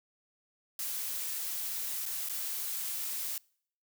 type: noise with dropouts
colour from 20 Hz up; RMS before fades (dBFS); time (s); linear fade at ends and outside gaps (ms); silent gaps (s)
blue; -36; 0.79-3.38; 2; 2.056-2.061 / 2.288-2.295
effects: noise-tail reverb RT60 0.6 s tail -26 dB re dry